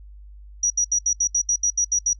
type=tone bursts; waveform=sine; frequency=5800 Hz; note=F#8; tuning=35 cents flat; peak=-16 dBFS; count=11; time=0.63-2.132 s; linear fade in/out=5 ms; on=72 ms; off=71 ms; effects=noise-tail reverb RT60 0.1 s tail -25 dB re dry + added 50 Hz sine -40 dBFS peak until 2.19 s